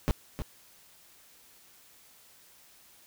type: noise with echo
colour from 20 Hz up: brown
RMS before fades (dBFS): -24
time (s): 0.08-0.11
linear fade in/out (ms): 0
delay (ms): 310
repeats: 1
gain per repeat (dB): -9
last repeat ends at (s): 0.42
effects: white hiss -58 dBFS RMS until 3.06 s